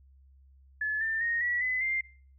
sine tone with pitch steps, 1719 / 1788.9 / 1861.6 / 1937.3 / 2016 / 2098 Hz, A6 / A6 / A#6 / B6 / B6 / C7, -41 / +28 / -3 / -34 / +35 / +4 cents, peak -27 dBFS, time 0.81-2.01 s, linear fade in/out 5 ms, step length 200 ms, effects noise-tail reverb RT60 0.5 s tail -21 dB re dry + added 67 Hz sine -55 dBFS peak until 2.38 s

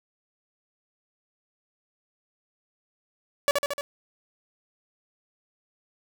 sawtooth tone with echo, 571 Hz, D5, 49 cents flat, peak -14 dBFS, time 3.48-3.51 s, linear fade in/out 0 ms, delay 75 ms, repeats 4, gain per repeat -3 dB, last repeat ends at 3.81 s, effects none

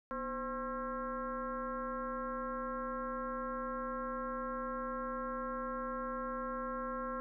sine tone with frequency modulation, 796 Hz, G5, 26 cents sharp, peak -36 dBFS, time 0.11-7.2 s, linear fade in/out 0 ms, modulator 276 Hz, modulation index 2.3, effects none

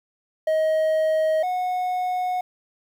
triangle tone pair in turn, 630 / 730.4 Hz, D#5 / F#5, +21 / -23 cents, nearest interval minor third, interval 256 cents, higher second, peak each -16 / -20 dBFS, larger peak first, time 0.47-1.43 / 1.43-2.41 s, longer second, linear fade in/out 5 ms, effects 9-bit

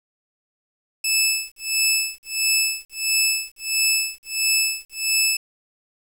15% pulse tone with tremolo, 2619 Hz, E7, 12 cents flat, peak -9 dBFS, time 1.04-5.37 s, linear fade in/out 5 ms, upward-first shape sine, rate 1.5 Hz, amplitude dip 100%, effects 8-bit

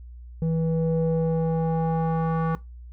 square tone with low-pass filter sweep, 162.8 Hz, E3, 21 cents flat, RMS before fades -24 dBFS, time 0.42-2.55 s, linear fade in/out 0 ms, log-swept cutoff 350 to 1200 Hz, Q 2.7, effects noise-tail reverb RT60 0.2 s tail -19 dB re dry + added 60 Hz sine -39 dBFS peak until 2.92 s

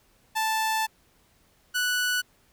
sawtooth tone pair in turn, 880 / 1480 Hz, A5 / F#6, 0 / 0 cents, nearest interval major sixth, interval 900 cents, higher second, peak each -20 / -20 dBFS, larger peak neither, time 0.35-0.87 / 1.74-2.22 s, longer first, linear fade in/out 20 ms, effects pink hiss -63 dBFS RMS until 2.52 s

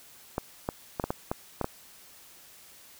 clicks, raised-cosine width 1 ms, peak -14 dBFS, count 8, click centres 0.381 / 0.689 / 0.998 / 1.04 / 1.105 / 1.315 / 1.613 / 1.644 s, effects white hiss -53 dBFS RMS until 2.99 s

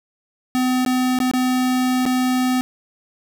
square tone with dropouts, 254.1 Hz, B3, 49 cents sharp, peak -17 dBFS, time 0.55-2.61 s, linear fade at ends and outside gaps 0 ms, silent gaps 0.85-0.862 / 1.188-1.202 / 1.313-1.336 / 2.054-2.062 s, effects none

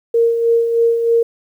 sine tone with tremolo, 463.6 Hz, A#4, 10 cents flat, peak -9 dBFS, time 0.14-1.23 s, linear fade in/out 5 ms, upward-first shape sine, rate 3.2 Hz, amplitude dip 50%, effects 8-bit

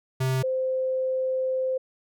square / sine tone pair in turn, 130.81 / 519.6 Hz, C3 / C5, 0 / -12 cents, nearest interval 2 octaves, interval 2388 cents, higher second, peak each -23 dBFS, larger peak neither, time 0.2-0.43 / 0.43-1.78 s, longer second, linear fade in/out 10 ms, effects none

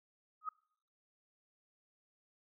sine tone with exponential growth, 1260 Hz, D#6, 21 cents sharp, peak -32 dBFS, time 0.41-0.49 s, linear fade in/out 5 ms, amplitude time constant 16 ms, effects noise-tail reverb RT60 0.7 s tail -26 dB re dry

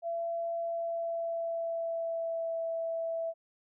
sine tone with pitch glide, 674 to 660.1 Hz, E5 to E5, +38 to +2 cents, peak -31 dBFS, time 0.02-3.34 s, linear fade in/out 50 ms, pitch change -36 cents, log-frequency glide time 0.6-2.58 s, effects none

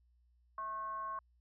sine tone with frequency modulation, 1087 Hz, C#6, 34 cents flat, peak -38 dBFS, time 0.58-1.19 s, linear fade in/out 2 ms, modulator 436 Hz, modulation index 0.38, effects added 60 Hz sine -67 dBFS peak until 1.4 s

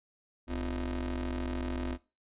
30% pulse ring-modulated tone, 93.3 Hz, F#2, 15 cents sharp, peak -27 dBFS, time 0.47-1.98 s, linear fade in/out 50 ms, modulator 160 Hz, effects noise-tail reverb RT60 0.3 s tail -20 dB re dry + resampled to 8000 Hz

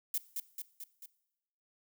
violet noise with echo, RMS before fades -33 dBFS, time 0.14-0.18 s, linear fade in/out 2 ms, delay 220 ms, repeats 4, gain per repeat -4 dB, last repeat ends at 1.06 s, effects noise-tail reverb RT60 0.9 s tail -19 dB re dry

